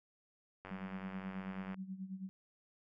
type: click train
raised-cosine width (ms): 0.5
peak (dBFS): -33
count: 105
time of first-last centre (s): 0.65-1.744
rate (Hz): 95.1
type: tone with tremolo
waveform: sine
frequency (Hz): 189.8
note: F#3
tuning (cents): +44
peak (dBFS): -39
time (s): 0.71-2.29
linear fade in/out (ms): 0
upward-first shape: sine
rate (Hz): 9.3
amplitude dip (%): 75
effects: none